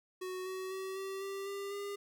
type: tone with pitch steps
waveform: square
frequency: 370 / 375.4 / 380.8 / 386.4 / 392 / 397.7 / 403.5 Hz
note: F#4 / F#4 / F#4 / G4 / G4 / G4 / G#4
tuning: 0 / +25 / +50 / -25 / 0 / +25 / -50 cents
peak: -39 dBFS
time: 0.21-1.96 s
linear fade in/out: 10 ms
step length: 250 ms
effects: none